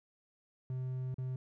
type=tone with dropouts; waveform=triangle; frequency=128.6 Hz; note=C3; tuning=30 cents flat; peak=-33 dBFS; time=0.7-1.36 s; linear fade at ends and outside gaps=2 ms; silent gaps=1.143-1.183 s; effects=none